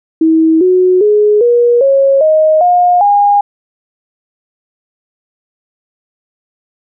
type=tone with pitch steps; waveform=sine; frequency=321.4 / 367.1 / 419.2 / 478.8 / 546.8 / 624.5 / 713.2 / 814.6 Hz; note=E4 / F#4 / G#4 / A#4 / C#5 / D#5 / F5 / G#5; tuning=-44 / -14 / +16 / +46 / -24 / +6 / +36 / -34 cents; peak=-5 dBFS; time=0.21-3.41 s; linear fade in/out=5 ms; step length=400 ms; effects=none